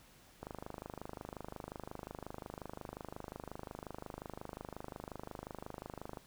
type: click train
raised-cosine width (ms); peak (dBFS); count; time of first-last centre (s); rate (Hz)
1; -29; 148; 0.43-6.172; 25.6
effects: pink hiss -62 dBFS RMS until 6.26 s